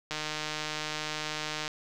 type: click train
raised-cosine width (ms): 0.2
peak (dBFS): -16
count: 241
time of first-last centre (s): 0.11-1.679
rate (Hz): 153
effects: none